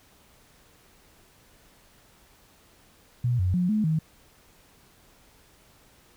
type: tone with pitch steps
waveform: sine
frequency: 122.1 / 91.3 / 178.8 / 214.1 / 157.9 Hz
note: B2 / F#2 / F3 / A3 / D#3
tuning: -19 / -23 / +41 / -47 / +26 cents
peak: -21 dBFS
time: 3.24-3.99 s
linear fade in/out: 5 ms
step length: 150 ms
effects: pink hiss -58 dBFS RMS until 6.16 s